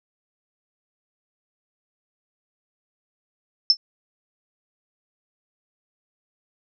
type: tone with exponential decay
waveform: sine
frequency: 5300 Hz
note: E8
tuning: 9 cents sharp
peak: -7 dBFS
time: 3.7-3.77 s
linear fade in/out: 1 ms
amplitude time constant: 15 ms
effects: none